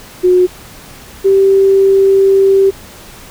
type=tone pair in turn; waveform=sine; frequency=363.2 / 389.4 Hz; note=F#4 / G4; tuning=-32 / -12 cents; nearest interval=minor second; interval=120 cents; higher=second; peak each=-5 dBFS; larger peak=neither; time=0.23-0.47 / 1.24-2.71 s; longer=second; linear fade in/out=20 ms; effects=pink hiss -35 dBFS RMS until 3.3 s